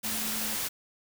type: tone in noise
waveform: sine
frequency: 218.6 Hz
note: A3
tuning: 11 cents flat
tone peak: -40 dBFS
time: 0.03-0.56 s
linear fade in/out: 20 ms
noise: white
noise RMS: -32 dBFS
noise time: 0.03-0.69 s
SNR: -11 dB
effects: none